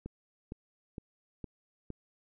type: click train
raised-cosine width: 3 ms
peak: -27 dBFS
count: 5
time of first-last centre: 0.06-1.903 s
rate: 2.17 Hz
effects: none